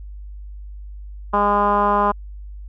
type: tone with low-pass filter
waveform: 10% pulse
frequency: 204.6 Hz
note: G#3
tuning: 26 cents flat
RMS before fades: -17 dBFS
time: 1.33-2.12 s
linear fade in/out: 10 ms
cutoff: 1100 Hz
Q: 3.9
effects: added 50 Hz sine -32 dBFS peak until 2.68 s